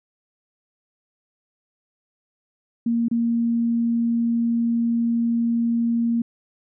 sine tone with dropouts, 233.1 Hz, A#3, in tune, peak -18 dBFS, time 2.86-6.22 s, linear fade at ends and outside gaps 5 ms, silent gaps 3.084-3.112 s, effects none

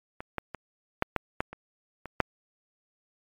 clicks, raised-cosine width 0.5 ms, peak -22 / -15 / -21 / -8 / -10 / -11 / -25 / -23 / -6 dBFS, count 9, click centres 0.205 / 0.383 / 0.547 / 1.024 / 1.163 / 1.405 / 1.53 / 2.057 / 2.203 s, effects MP3 96 kbps

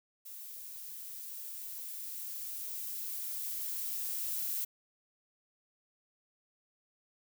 violet noise with level ramp, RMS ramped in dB -47 to -35 dBFS, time 0.25-4.65 s, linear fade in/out 10 ms, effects none

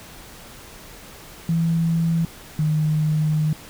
sine tone pair in turn, 165.6 / 154.03 Hz, E3 / D#3, +8 / -17 cents, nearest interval minor second, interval 125 cents, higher first, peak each -17 dBFS, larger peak neither, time 1.49-2.25 / 2.59-3.53 s, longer second, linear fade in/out 2 ms, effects pink hiss -42 dBFS RMS until 3.69 s

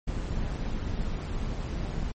brown noise with amplitude modulation, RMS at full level -28 dBFS, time 0.07-2.12 s, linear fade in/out 10 ms, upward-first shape sine, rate 189 Hz, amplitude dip 60%, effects MP3 32 kbps

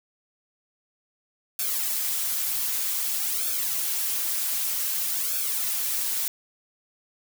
blue noise with flanger, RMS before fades -27 dBFS, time 1.59-6.28 s, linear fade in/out 2 ms, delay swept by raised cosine 1 to 6.7 ms, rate 0.53 Hz, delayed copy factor -0.9, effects none

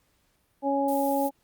harmonic tone, 277.6 Hz, C#4, 3 cents sharp, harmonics 1 / 2 / 3, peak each -27 / -27 / -27 dBFS, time 0.62-1.31 s, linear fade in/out 50 ms
violet noise, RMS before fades -38 dBFS, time 0.88-1.29 s, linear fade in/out 5 ms
effects pink hiss -69 dBFS RMS until 1.43 s + Opus 48 kbps

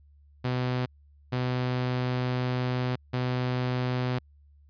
sawtooth tone bursts at uneven times, 125.8 Hz, B2, 32 cents sharp, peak -22 dBFS, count 3, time 0.44-0.86 / 1.32-2.96 / 3.13-4.19 s, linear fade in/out 10 ms, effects added 72 Hz sine -54 dBFS peak until 4.69 s + resampled to 11025 Hz

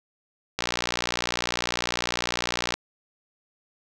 click train, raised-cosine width 0.2 ms, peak -7 dBFS, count 130, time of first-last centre 0.59-2.74 s, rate 60 Hz, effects none

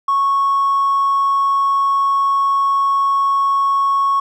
sine tone with hard clipping, 1104 Hz, C#6, 7 cents flat, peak -13 dBFS, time 0.08-4.2 s, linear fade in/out 5 ms, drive 1 dB, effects none

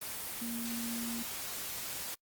sine tone in noise, 233.6 Hz, A#3, 4 cents sharp, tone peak -37 dBFS, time 0.41-1.23 s, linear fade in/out 10 ms, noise white, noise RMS -40 dBFS, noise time 0.01-2.15 s, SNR 0 dB, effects noise-tail reverb RT60 0.1 s tail -26 dB re dry + Opus 24 kbps

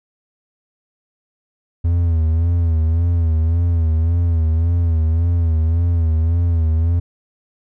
triangle tone with vibrato, 82.8 Hz, E2, 8 cents sharp, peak -11 dBFS, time 1.84-7 s, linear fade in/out 10 ms, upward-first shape sine, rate 1.8 Hz, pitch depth 71 cents each way, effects none

